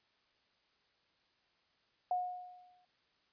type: tone with exponential decay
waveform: sine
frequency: 724 Hz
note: F#5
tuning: 38 cents flat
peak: -29 dBFS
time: 2.11-2.85 s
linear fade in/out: 2 ms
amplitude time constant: 160 ms
effects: white hiss -74 dBFS RMS until 3.32 s + resampled to 11025 Hz